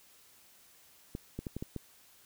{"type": "clicks", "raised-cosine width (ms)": 3, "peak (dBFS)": -24, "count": 6, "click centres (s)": [1.151, 1.39, 1.468, 1.566, 1.625, 1.763], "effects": ["white hiss -61 dBFS RMS until 2.25 s"]}